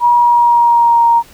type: tone with pitch glide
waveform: sine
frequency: 959 to 933.9 Hz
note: A#5 to A#5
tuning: +49 to +3 cents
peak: -6 dBFS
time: 0-1.23 s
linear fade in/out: 50 ms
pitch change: -46 cents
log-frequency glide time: 0.16-1.05 s
effects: pink hiss -42 dBFS RMS until 1.33 s